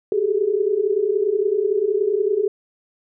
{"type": "tone cluster", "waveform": "sine", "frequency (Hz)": [380.9, 397.2, 427.8], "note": ["G4", "G4", "A4"], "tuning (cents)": [-50, 23, -49], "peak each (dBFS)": [-24, -21, -20], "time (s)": [0.12, 2.48], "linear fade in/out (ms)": 2, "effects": []}